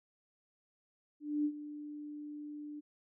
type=tone with ADSR envelope; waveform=sine; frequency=296.4 Hz; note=D4; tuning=16 cents sharp; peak=-28 dBFS; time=1.2-2.81 s; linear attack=250 ms; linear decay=66 ms; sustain=-14 dB; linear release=21 ms; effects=none